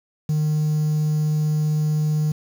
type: tone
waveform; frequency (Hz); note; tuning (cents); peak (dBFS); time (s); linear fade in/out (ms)
triangle; 152.6; D#3; -33; -15; 0.29-2.32; 5
effects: tanh soft clip ceiling -12 dBFS + 7-bit